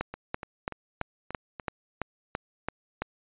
two click trains, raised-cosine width 0.5 ms, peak -22 / -14 dBFS, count 6 / 10, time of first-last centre 0.14-1.598 / 0.01-3.02 s, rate 3.43 / 2.99 Hz, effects resampled to 8000 Hz

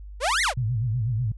sawtooth exponential two-way sweep, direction up then down, 445.7 to 2212 to 445.7 Hz, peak -17 dBFS, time 0.2-0.54 s, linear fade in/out 50 ms, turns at 0.42 s
sine tone with vibrato, 116.54 Hz, A#2, in tune, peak -22 dBFS, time 0.57-1.32 s, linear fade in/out 5 ms, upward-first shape sine, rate 8.1 Hz, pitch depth 170 cents each way
effects added 50 Hz sine -37 dBFS peak until 1.37 s + resampled to 24000 Hz

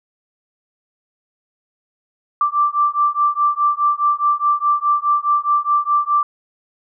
sine beating tone pair, 1172 / 1176.8 Hz, D6 / D6, -4 / +3 cents, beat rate 4.8 Hz, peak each -17 dBFS, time 2.41-6.23 s, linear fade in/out 2 ms, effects none

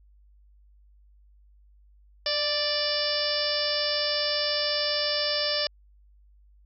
harmonic tone with a mistuned harmonic, 587.3 Hz, D5, in tune, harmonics 1 / 2 / 3 / 4 / 5 / 6 / 7 / 8 / 9, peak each -30 / -39 / -35 / -39 / -34 / -35 / -38 / -30 / -30 dBFS, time 2.26-5.67 s, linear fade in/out 2 ms, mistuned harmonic 1, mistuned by +16 cents, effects added 50 Hz sine -54 dBFS peak until 6.65 s

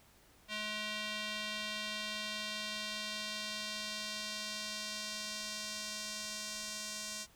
square tone with band-pass filter sweep, 212.5 Hz, G#3, 40 cents sharp, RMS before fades -41 dBFS, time 0.48-7.27 s, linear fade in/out 50 ms, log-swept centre 3100 to 6200 Hz, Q 1.5, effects pink hiss -64 dBFS RMS until 7.35 s

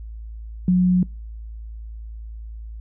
sine tone, 181.5 Hz, F#3, 33 cents flat, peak -13 dBFS, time 0.68-1.03 s, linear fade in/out 2 ms, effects noise-tail reverb RT60 0.3 s tail -26 dB re dry + added 55 Hz sine -32 dBFS peak until 2.8 s

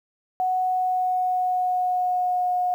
sine tone with pitch glide, 740 to 723.5 Hz, F#5 to F#5, 0 to -39 cents, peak -20 dBFS, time 0.4-2.74 s, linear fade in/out 0 ms, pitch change -39 cents, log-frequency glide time 0.59-2.56 s, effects 9-bit

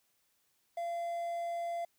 triangle tone with quantisation, 685 Hz, F5, 34 cents flat, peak -32 dBFS, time 0.77-1.85 s, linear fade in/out 5 ms, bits 10, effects white hiss -75 dBFS RMS until 1.98 s

